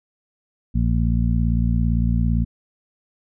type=harmonic tone; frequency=57.7 Hz; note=A#1; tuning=17 cents flat; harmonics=1 / 2 / 3 / 4; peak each=-19 / -22 / -24 / -25 dBFS; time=0.74-2.45 s; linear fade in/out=20 ms; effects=none